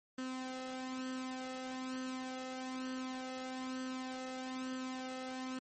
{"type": "tone with flanger", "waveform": "sawtooth", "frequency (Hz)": 258.3, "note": "C4", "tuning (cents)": -22, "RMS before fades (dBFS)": -42, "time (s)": [0.18, 5.59], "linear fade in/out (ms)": 5, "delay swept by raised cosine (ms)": [0.65, 1.53], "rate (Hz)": 1.1, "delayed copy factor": 0.55, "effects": ["MP3 32 kbps"]}